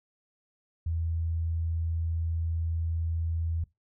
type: tone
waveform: sine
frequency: 82.41 Hz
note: E2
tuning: in tune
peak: -27 dBFS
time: 0.86-3.64 s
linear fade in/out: 5 ms
effects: noise-tail reverb RT60 0.2 s tail -21 dB re dry